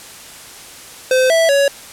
square tone with pitch steps, 515 / 657 / 560 Hz, C5 / E5 / C#5, -28 / -6 / +18 cents, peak -11 dBFS, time 1.11-1.68 s, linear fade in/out 2 ms, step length 190 ms, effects white hiss -36 dBFS RMS until 1.92 s + low-pass 11000 Hz 12 dB/octave

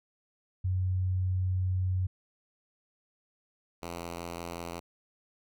sine / 5% pulse tone pair in turn, 92.5 / 85.45 Hz, F#2 / F2, 0 / -37 cents, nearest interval minor second, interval 137 cents, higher first, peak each -26 dBFS, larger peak neither, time 0.64-2.07 / 3.82-4.8 s, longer first, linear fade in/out 10 ms, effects none

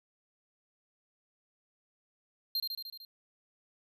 square tone with echo, 4186 Hz, C8, in tune, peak -30 dBFS, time 2.55-2.6 s, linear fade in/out 2 ms, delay 75 ms, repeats 6, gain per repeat -3 dB, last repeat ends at 3.05 s, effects none

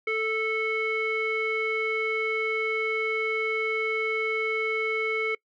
square tone with low-pass filter, 440 Hz, A4, in tune, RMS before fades -27 dBFS, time 0.07-5.35 s, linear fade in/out 5 ms, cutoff 2200 Hz, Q 5.7, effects noise-tail reverb RT60 0.1 s tail -25 dB re dry

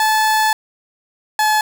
30% pulse tone pair in turn, 868 / 857.5 Hz, A5 / A5, -24 / -45 cents, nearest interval unison, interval 21 cents, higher first, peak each -10 dBFS, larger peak neither, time 0-0.53 / 1.39-1.61 s, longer first, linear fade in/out 2 ms, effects none

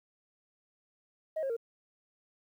sine tone with pitch steps, 631 / 539.9 / 461.9 Hz, D#5 / C#5 / A#4, +24 / -46 / -16 cents, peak -29 dBFS, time 1.36-1.567 s, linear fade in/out 10 ms, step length 69 ms, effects tanh soft clip ceiling -28 dBFS + 11-bit

